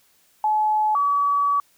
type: tone pair in turn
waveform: sine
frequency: 856 / 1140.6 Hz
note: A5 / C#6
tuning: -48 / +49 cents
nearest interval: perfect fourth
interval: 497 cents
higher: second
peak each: -17 dBFS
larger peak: neither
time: 0.44-0.95 / 0.95-1.6 s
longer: second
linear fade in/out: 2 ms
effects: white hiss -60 dBFS RMS until 1.77 s